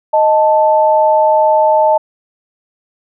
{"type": "tone pair together", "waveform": "sine", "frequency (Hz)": [622.3, 880], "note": ["D#5", "A5"], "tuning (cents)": [0, 0], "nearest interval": "tritone", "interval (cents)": 600, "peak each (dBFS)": -10, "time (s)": [0.13, 1.98], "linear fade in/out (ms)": 10, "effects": []}